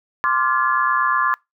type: chord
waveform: sine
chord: D half-diminished seventh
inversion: third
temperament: equal with one note detuned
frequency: 1046.5 / 1174.7 / 1396.9 / 1705 Hz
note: C6 / D6 / F6 / Ab6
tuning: 0 / 0 / 0 / +45 cents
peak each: -20 / -20 / -25 / -21 dBFS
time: 0.24-1.34 s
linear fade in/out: 0 ms
effects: noise-tail reverb RT60 0.2 s tail -26 dB re dry